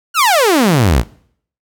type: exponential sweep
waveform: sawtooth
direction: down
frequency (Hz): 1480 to 50.5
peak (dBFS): -5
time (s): 0.14-1.04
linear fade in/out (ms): 50
effects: noise-tail reverb RT60 0.6 s tail -21 dB re dry